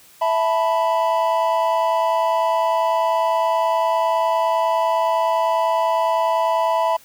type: chord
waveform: triangle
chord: E suspended fourth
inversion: none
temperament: just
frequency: 659.3 / 879 / 988.9 Hz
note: E5 / A5 / B5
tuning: 0 / -2 / +2 cents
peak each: -18 / -21 / -18 dBFS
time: 0.21-6.97 s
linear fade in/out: 10 ms
effects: white hiss -49 dBFS RMS until 7.04 s